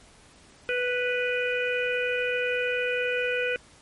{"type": "harmonic tone", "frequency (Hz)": 493.9, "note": "B4", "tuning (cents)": 0, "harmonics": [1, 3, 4, 5, 6], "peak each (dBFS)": [-27, -30, -37, -30, -39], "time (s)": [0.69, 3.56], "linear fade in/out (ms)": 0, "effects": ["pink hiss -54 dBFS RMS until 3.81 s", "MP3 48 kbps"]}